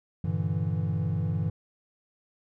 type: chord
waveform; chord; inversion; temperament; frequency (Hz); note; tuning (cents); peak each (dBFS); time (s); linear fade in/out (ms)
triangle; E half-diminished seventh; first; equal; 98 / 116.54 / 146.83 / 164.81; G2 / Bb2 / D3 / E3; 0 / 0 / 0 / 0; -28 / -32 / -30 / -28; 0.24-1.5; 5
effects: none